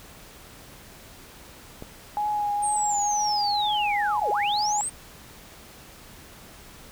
click, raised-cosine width 2 ms, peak -23 dBFS, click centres 1.824 s
sine tone with vibrato, 830.6 Hz, G#5, in tune, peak -23 dBFS, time 2.17-4.81 s, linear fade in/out 0 ms, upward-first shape triangle, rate 2.1 Hz, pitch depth 25 cents each way
sine linear two-way sweep, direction down then up, 8790 to 375.5 to 8790 Hz, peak -26 dBFS, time 2.62-4.9 s, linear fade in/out 20 ms, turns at 4.3 s
effects pink hiss -47 dBFS RMS until 6.91 s

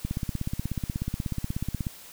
click train, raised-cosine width 5 ms, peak -16 dBFS, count 31, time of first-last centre 0.05-1.868 s, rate 16.5 Hz, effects white hiss -47 dBFS RMS until 2.12 s

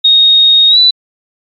sine tone with pitch glide, 3729 to 3974 Hz, A#7 to B7, 0 to +10 cents, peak -3 dBFS, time 0.04-0.91 s, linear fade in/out 10 ms, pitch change +110 cents, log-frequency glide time 0.69-0.78 s, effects MP3 96 kbps

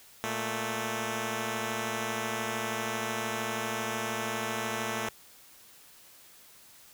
5% pulse tone pair together, 116.45 / 220 Hz, A#2 / A3, -1 / 0 cents, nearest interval major seventh, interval 1101 cents, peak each -25 / -21 dBFS, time 0.24-5.09 s, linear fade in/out 0 ms, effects white hiss -55 dBFS RMS until 6.93 s

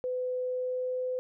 sine tone with pitch glide, 504 to 507.2 Hz, B4 to B4, +35 to +46 cents, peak -29 dBFS, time 0.04-1.19 s, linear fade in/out 0 ms, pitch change +11 cents, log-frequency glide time 0.41-1 s, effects none

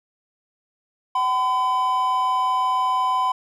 triangle tone pair together, 759 / 1013.1 Hz, F#5 / B5, +44 / +44 cents, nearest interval perfect fourth, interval 500 cents, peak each -24 / -17 dBFS, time 1.15-3.32 s, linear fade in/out 5 ms, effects none

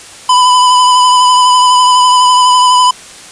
square tone with vibrato, 1000 Hz, B5, 21 cents sharp, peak -5 dBFS, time 0.29-2.91 s, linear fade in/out 5 ms, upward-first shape sine, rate 12 Hz, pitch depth 21 cents each way, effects white hiss -32 dBFS RMS until 3.31 s + resampled to 22050 Hz

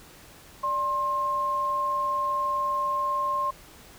sine tone pair together, 587.3 / 1062.9 Hz, D5 / C6, 0 / +27 cents, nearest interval minor seventh, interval 1027 cents, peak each -35 / -24 dBFS, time 0.63-3.51 s, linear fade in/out 10 ms, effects pink hiss -50 dBFS RMS until 3.98 s

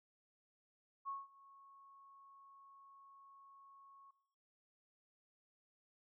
sine tone with ADSR envelope, 1100 Hz, C#6, 14 cents flat, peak -40 dBFS, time 1.05-4.11 s, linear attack 32 ms, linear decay 190 ms, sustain -19 dB, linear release 6 ms, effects noise-tail reverb RT60 0.7 s tail -19 dB re dry

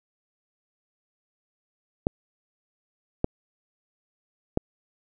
clicks, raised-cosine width 2 ms, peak -8 dBFS, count 3, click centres 2.069 / 3.244 / 4.574 s, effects none

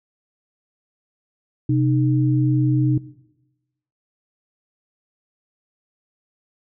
sine tone pair together, 128.8 / 306.3 Hz, C3 / D#4, -27 / -27 cents, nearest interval octave + minor third, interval 1500 cents, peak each -17 / -20 dBFS, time 1.69-2.98 s, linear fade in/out 5 ms, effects noise-tail reverb RT60 1.0 s tail -18 dB re dry

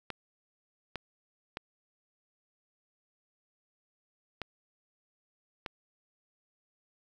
clicks, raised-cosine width 0.3 ms, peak -20 dBFS, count 5, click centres 0.103 / 0.957 / 1.571 / 4.417 / 5.662 s, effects 9-bit

